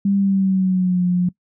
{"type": "tone with pitch glide", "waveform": "sine", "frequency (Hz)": [198.3, 178.72], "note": ["G3", "F3"], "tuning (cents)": [20, 40], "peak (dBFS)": -14, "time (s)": [0.05, 1.29], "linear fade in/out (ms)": 5, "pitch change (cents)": -180, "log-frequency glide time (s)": [0.17, 1.04], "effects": ["noise-tail reverb RT60 0.1 s tail -21 dB re dry"]}